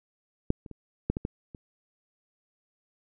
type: clicks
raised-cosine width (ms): 3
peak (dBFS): -10 / -30 / -29 / -12 / -17 / -17 / -29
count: 7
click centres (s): 0.504 / 0.662 / 0.713 / 1.1 / 1.169 / 1.251 / 1.548
effects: none